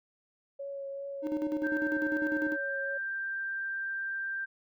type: tone with vibrato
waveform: sine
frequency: 554.4 Hz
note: C#5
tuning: in tune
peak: -36 dBFS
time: 0.59-2.98 s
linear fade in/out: 10 ms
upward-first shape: triangle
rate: 2.6 Hz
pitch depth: 15 cents each way
type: tone with tremolo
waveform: triangle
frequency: 306 Hz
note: D#4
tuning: 29 cents flat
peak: -26 dBFS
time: 1.22-2.57 s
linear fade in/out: 50 ms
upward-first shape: square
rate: 10 Hz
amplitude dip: 60%
type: tone with pitch glide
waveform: sine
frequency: 1568 to 1578 Hz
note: G6 to G6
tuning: 0 to +11 cents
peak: -32 dBFS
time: 1.63-4.46 s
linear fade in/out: 20 ms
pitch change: +11 cents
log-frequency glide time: 2.54-2.69 s
effects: none